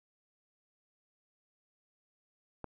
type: click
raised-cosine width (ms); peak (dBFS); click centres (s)
1; -26; 2.643
effects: none